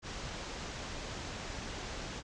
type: low-pass noise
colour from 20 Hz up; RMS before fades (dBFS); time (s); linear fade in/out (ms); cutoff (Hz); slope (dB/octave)
pink; -42; 0.02-2.23; 50; 7200; 48
effects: none